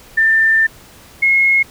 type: tone pair in turn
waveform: sine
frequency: 1788 / 2164 Hz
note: A6 / C#7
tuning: +27 / -42 cents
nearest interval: minor third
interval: 331 cents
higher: second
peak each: -9 dBFS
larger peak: neither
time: 0.17-0.67 / 1.22-1.63 s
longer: first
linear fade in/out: 10 ms
effects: pink hiss -42 dBFS RMS until 1.7 s